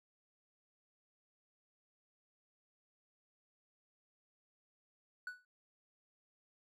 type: tone with exponential decay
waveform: triangle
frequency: 1480 Hz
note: F#6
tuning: in tune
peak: -36 dBFS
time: 5.27-5.45 s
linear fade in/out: 2 ms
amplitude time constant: 39 ms
effects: none